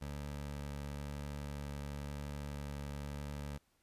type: tone with vibrato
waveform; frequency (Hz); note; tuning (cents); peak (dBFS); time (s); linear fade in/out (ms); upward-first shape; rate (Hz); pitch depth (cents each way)
20% pulse; 71.8; D2; -39; -36; 0.01-3.58; 10; triangle; 0.98; 12
effects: pink hiss -75 dBFS RMS until 3.82 s + resampled to 32000 Hz